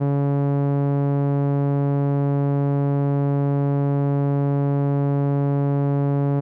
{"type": "tone with low-pass filter", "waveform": "sawtooth", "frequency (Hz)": 141.1, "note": "C#3", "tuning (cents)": 31, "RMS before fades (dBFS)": -20, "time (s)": [0, 6.41], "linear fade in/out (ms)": 20, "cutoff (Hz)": 700, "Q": 0.71, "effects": []}